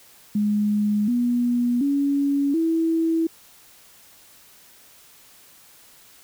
sine tone with pitch steps, 208.4 / 242.2 / 281.4 / 327 Hz, G#3 / B3 / C#4 / E4, +6 / -34 / +26 / -14 cents, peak -18 dBFS, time 0.35-3.27 s, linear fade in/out 5 ms, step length 730 ms, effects white hiss -51 dBFS RMS until 6.23 s

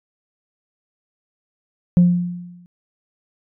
sine tone with exponential decay, 176.2 Hz, F3, 16 cents sharp, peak -5 dBFS, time 1.97-2.66 s, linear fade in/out 0 ms, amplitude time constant 150 ms, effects tanh soft clip ceiling -6 dBFS

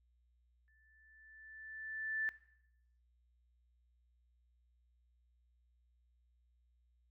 sine tone with exponential growth, 1760 Hz, A6, in tune, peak -32 dBFS, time 0.68-2.29 s, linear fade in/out 0 ms, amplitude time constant 350 ms, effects noise-tail reverb RT60 0.8 s tail -18 dB re dry + added 60 Hz sine -70 dBFS peak until 7.1 s

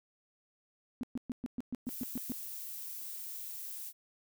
sine tone bursts, 246.9 Hz, B3, in tune, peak -33 dBFS, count 10, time 1.01-2.32 s, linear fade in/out 0 ms, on 23 ms, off 120 ms
violet noise, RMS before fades -43 dBFS, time 1.86-3.93 s, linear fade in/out 50 ms
effects none

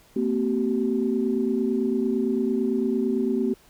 sine tone cluster, 226.5 / 255.4 / 382.7 Hz, A#3 / C4 / G4, -50 / -42 / -42 cents, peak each -25 dBFS, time 0.16-3.54 s, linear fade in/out 5 ms, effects tanh soft clip ceiling -11 dBFS + pink hiss -56 dBFS RMS until 3.69 s

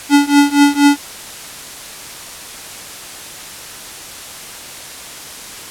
square tone with tremolo, 286.5 Hz, D4, 43 cents flat, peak -5 dBFS, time 0.09-0.97 s, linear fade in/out 50 ms, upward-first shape triangle, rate 4.2 Hz, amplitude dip 95%, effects white hiss -31 dBFS RMS until 5.7 s + low-pass 11000 Hz 12 dB/octave

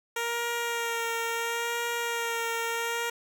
10% pulse tone with vibrato, 466.2 Hz, A#4, in tune, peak -20 dBFS, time 0.16-3.1 s, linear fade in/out 5 ms, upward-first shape sine, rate 0.73 Hz, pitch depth 20 cents each way, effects none

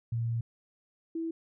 sine tone pair in turn, 116 / 328.1 Hz, A#2 / E4, -8 / -8 cents, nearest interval octave + tritone, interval 1800 cents, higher second, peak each -28 / -31 dBFS, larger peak first, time 0.12-0.41 / 1.15-1.31 s, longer first, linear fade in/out 5 ms, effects none

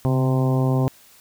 harmonic tone with a mistuned harmonic, 130 Hz, C3, 11 cents flat, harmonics 1 / 2 / 3 / 4 / 5 / 6 / 7 / 8, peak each -18 / -24 / -28 / -30 / -32 / -34 / -35 / -36 dBFS, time 0.05-0.88 s, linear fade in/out 0 ms, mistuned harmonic 1, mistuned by +44 cents, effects white hiss -51 dBFS RMS until 1.2 s

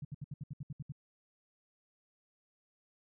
sine tone bursts, 143.4 Hz, D3, 41 cents flat, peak -38 dBFS, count 10, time 0.02-0.922 s, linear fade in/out 5 ms, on 29 ms, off 68 ms, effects none

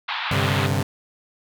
pink band-pass noise, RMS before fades -27 dBFS, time 0.08-0.67 s, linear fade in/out 10 ms, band 820 to 4000 Hz, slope 48 dB/octave
sawtooth chord, G suspended fourth, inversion none, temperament equal with one note detuned, 98 / 132.18 / 146.83 Hz, G2 / C3 / D3, 0 / +18 / 0 cents, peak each -19 / -20 / -22 dBFS, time 0.31-0.83 s, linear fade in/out 5 ms
effects none

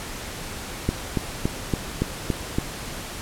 click train, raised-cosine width 3 ms, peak -8 dBFS, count 7, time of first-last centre 0.89-2.585 s, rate 3.54 Hz, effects pink hiss -34 dBFS RMS until 3.21 s + low-pass 12000 Hz 12 dB/octave

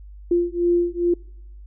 sine beating tone pair, 346.3 / 348.7 Hz, F4 / F4, -15 / -3 cents, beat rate 2.4 Hz, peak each -20 dBFS, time 0.31-1.14 s, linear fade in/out 5 ms, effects noise-tail reverb RT60 0.8 s tail -26 dB re dry + added 50 Hz sine -38 dBFS peak until 1.66 s

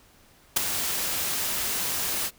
white noise with ADSR envelope, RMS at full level -18 dBFS, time 0.56-2.31 s, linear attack 10 ms, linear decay 10 ms, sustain -10 dB, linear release 51 ms, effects pink hiss -57 dBFS RMS until 2.38 s

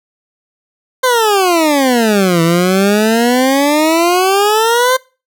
20% pulse exponential two-way sweep, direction down then up, 523 to 163.6 to 523 Hz, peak -4 dBFS, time 1.03-4.97 s, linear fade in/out 10 ms, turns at 2.42 s, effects noise-tail reverb RT60 0.3 s tail -22 dB re dry

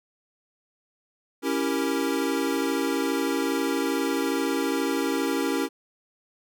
square chord, C# diminished seventh, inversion none, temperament equal, 277.2 / 329.6 / 392 / 466.2 Hz, C#4 / E4 / G4 / Bb4, 0 / 0 / 0 / 0 cents, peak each -28 / -30 / -31 / -32 dBFS, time 1.42-5.69 s, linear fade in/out 50 ms, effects none

